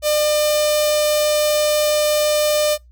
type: tone with notch filter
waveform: sawtooth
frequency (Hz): 601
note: D5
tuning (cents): +40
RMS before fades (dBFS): -17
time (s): 0.02-2.78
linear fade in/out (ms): 50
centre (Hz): 1500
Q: 0.68
effects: noise-tail reverb RT60 0.2 s tail -25 dB re dry + added 60 Hz sine -44 dBFS peak until 2.91 s